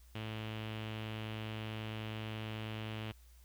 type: tone with low-pass filter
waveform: sawtooth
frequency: 109.3 Hz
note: A2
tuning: 11 cents flat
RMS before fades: -42 dBFS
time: 0.15-3.12 s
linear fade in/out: 5 ms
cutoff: 3000 Hz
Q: 3.8
effects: added 60 Hz sine -57 dBFS peak until 3.44 s + white hiss -68 dBFS RMS until 3.44 s